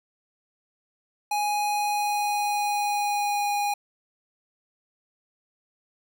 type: tone with pitch glide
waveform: square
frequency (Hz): 830.6 to 819.6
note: G#5 to G#5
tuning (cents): 0 to -23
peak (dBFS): -24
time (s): 1.31-3.74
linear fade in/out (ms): 5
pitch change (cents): -23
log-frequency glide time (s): 1.68-3.51
effects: none